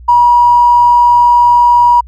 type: tone with tanh clipping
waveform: triangle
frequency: 963 Hz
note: B5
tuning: 44 cents flat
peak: -3 dBFS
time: 0.08-2.01 s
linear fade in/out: 10 ms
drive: 2 dB
effects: added 60 Hz sine -30 dBFS peak until 2.07 s